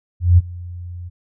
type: tone with ADSR envelope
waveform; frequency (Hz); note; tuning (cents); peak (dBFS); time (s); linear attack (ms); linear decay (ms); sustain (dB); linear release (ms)
sine; 88; F2; +14; -5; 0.2-1.1; 180; 27; -23; 24
effects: none